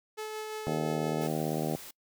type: tone with tremolo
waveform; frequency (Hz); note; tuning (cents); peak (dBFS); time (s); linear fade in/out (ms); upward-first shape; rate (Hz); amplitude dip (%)
sawtooth; 431.7; A4; -33; -31; 0.17-1.28; 20; sine; 5.8; 25
type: harmonic tone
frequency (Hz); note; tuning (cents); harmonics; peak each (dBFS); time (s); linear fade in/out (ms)
77.78; D#2; 0; 2 / 3 / 4 / 5 / 6 / 7 / 8 / 9 / 10; -34 / -36 / -37 / -38 / -39 / -39 / -40 / -41 / -41; 0.67-1.76; 0
type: noise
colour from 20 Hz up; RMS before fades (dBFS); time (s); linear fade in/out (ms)
white; -46; 1.21-1.91; 5
effects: noise-tail reverb RT60 0.1 s tail -25 dB re dry

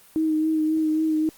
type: tone with vibrato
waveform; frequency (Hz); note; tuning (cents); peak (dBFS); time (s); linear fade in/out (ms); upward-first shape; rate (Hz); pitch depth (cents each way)
sine; 313.6; D#4; +14; -19; 0.16-1.29; 0; sine; 3.7; 23
effects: white hiss -52 dBFS RMS until 1.37 s + Opus 32 kbps

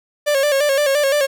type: tone with vibrato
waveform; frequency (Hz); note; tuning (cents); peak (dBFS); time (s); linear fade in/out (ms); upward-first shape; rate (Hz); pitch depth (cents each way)
45% pulse; 567; C#5; +39; -14; 0.26-1.27; 20; square; 5.8; 68
effects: none

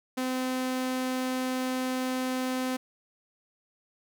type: tone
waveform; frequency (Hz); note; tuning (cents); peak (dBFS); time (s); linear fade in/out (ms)
sawtooth; 256.8; C4; -32; -24; 0.17-2.77; 10
effects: none

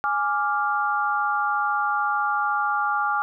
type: chord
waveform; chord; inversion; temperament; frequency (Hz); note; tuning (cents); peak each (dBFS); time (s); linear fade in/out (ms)
sine; D diminished; second; equal; 830.6 / 1174.7 / 1396.9; Ab5 / D6 / F6; 0 / 0 / 0; -25; 0.04-3.22; 0
effects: none

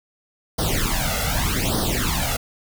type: noise with flanger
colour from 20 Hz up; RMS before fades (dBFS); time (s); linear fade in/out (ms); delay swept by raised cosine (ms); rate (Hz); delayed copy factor
pink; -22; 0.58-2.37; 10; 0.2 to 1.5; 0.83; +1
effects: none

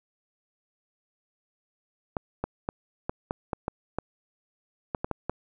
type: clicks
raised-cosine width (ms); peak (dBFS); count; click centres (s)
1; -14; 12; 2.168 / 2.44 / 2.689 / 3.095 / 3.309 / 3.532 / 3.681 / 3.986 / 4.948 / 5.045 / 5.113 / 5.296
effects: none

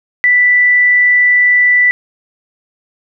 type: tone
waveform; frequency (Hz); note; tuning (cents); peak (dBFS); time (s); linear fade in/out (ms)
sine; 1975.5; B6; 0; -6; 0.24-1.91; 0
effects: none

